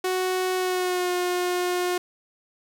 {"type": "tone with pitch glide", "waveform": "sawtooth", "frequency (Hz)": [370, 358.4], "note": ["F#4", "F4"], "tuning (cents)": [0, 45], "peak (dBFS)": -19, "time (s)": [0.04, 1.98], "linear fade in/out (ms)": 5, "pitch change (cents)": -55, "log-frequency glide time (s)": [0.56, 1.12], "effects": ["9-bit"]}